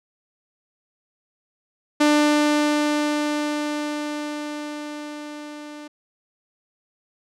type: tone with level ramp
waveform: sawtooth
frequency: 297.5 Hz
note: D4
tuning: 22 cents sharp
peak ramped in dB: -10 to -32 dBFS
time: 2-5.88 s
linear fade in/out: 10 ms
effects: low-pass 8000 Hz 12 dB/octave